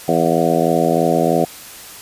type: harmonic tone with a mistuned harmonic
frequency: 83.2 Hz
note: E2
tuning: 17 cents sharp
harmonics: 2 / 3 / 4 / 5 / 6 / 7 / 8 / 9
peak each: -21 / -21 / -21 / -21 / -21 / -21 / -21 / -21 dBFS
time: 0.08-1.45 s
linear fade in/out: 5 ms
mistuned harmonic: 9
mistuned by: -40 cents
effects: white hiss -36 dBFS RMS until 2.01 s + resampled to 32000 Hz